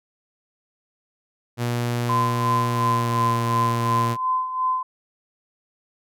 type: tone with pitch glide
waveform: sawtooth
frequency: 120 to 117.73 Hz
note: B2 to A#2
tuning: -49 to +18 cents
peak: -18 dBFS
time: 1.57-4.17 s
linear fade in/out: 50 ms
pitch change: -33 cents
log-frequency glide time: 2.64-3.29 s
type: tone with tremolo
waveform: sine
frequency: 1026 Hz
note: C6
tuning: 34 cents flat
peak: -18 dBFS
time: 2.09-4.83 s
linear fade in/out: 5 ms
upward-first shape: sine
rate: 2.8 Hz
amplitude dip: 65%
effects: none